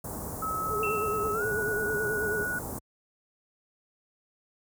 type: band-stop noise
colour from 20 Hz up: pink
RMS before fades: -36 dBFS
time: 0.04-2.79 s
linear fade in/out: 5 ms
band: 1100 to 7700 Hz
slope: 24 dB/octave
type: tone with pitch glide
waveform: sine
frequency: 1290 to 1464.8 Hz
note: E6 to F#6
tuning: -38 to -18 cents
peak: -29 dBFS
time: 0.42-2.59 s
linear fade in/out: 5 ms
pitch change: +220 cents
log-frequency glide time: 1.33-1.43 s
type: tone with vibrato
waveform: sine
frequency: 423.7 Hz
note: G#4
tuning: 35 cents sharp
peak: -30 dBFS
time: 0.69-2.47 s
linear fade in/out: 50 ms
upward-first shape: sine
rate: 9.2 Hz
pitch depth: 73 cents each way
type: tone with exponential decay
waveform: sine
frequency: 2686 Hz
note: E7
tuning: 32 cents sharp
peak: -29 dBFS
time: 0.83-1.52 s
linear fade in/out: 2 ms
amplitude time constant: 150 ms
effects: high-pass 60 Hz 12 dB/octave